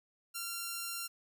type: tone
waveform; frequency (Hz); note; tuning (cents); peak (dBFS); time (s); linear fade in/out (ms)
5% pulse; 1377; F6; -25; -26; 0.34-1.08; 20
effects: none